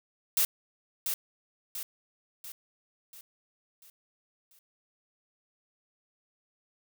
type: noise with echo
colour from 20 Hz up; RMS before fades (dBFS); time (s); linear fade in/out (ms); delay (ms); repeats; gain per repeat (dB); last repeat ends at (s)
blue; -25; 0.37-0.45; 2; 690; 6; -6; 4.59
effects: none